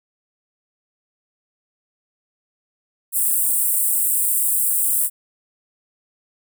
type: high-pass noise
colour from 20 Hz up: pink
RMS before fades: -19 dBFS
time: 3.12-5.1 s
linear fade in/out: 50 ms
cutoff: 8000 Hz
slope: 96 dB/octave
effects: none